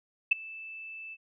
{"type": "tone with ADSR envelope", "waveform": "sine", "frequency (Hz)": 2637, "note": "E7", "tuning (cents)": 0, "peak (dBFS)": -16, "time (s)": [0.31, 1.17], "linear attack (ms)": 10, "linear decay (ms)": 12, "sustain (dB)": -24, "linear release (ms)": 41, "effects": []}